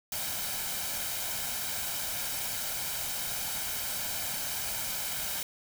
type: noise with comb filter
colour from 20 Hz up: white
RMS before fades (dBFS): -34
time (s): 0.12-5.43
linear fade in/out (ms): 2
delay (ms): 1.3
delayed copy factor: +0.55
effects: none